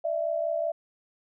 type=tone pair together; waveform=sine; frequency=600 / 665.2 Hz; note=D5 / E5; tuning=+37 / +16 cents; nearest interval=major second; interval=179 cents; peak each=-30 / -27 dBFS; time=0.04-0.72 s; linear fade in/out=10 ms; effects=none